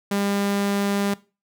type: tone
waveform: sawtooth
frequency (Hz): 200.7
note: G3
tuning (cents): +41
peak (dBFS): -17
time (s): 0.11-1.14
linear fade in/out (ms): 5
effects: noise-tail reverb RT60 0.3 s tail -19 dB re dry